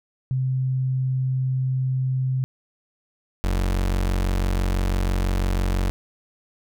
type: tone pair in turn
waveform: sine / 35% pulse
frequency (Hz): 130.2 / 46.03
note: C3 / F#1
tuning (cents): -8 / -8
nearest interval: octave + tritone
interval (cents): 1800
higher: first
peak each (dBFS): -20 / -18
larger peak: second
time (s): 0.31-2.44 / 3.44-5.9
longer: second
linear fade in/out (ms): 0
effects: none